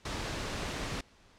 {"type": "noise", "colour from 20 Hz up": "pink", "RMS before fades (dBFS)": -36, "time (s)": [0.05, 1.01], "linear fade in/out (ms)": 5, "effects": ["pink hiss -61 dBFS RMS until 1.38 s", "low-pass 6000 Hz 12 dB/octave"]}